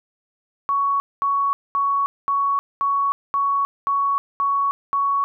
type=tone bursts; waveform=sine; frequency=1117 Hz; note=C#6; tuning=13 cents sharp; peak=-17 dBFS; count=9; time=0.69-5.24 s; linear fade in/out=0 ms; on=310 ms; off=220 ms; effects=none